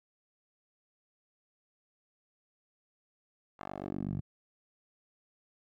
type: tone with band-pass filter sweep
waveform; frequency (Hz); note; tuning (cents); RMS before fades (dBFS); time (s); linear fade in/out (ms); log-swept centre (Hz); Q
10% pulse; 48.29; G1; -25; -38; 3.59-4.21; 10; 1100 to 120; 1.6
effects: none